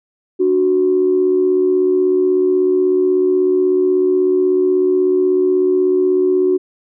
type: tone pair together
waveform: sine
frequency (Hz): 293.7 / 370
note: D4 / F#4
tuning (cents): 0 / 0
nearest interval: major third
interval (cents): 400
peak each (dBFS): -19 / -11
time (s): 0.39-6.58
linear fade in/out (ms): 20
effects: tanh soft clip ceiling -4 dBFS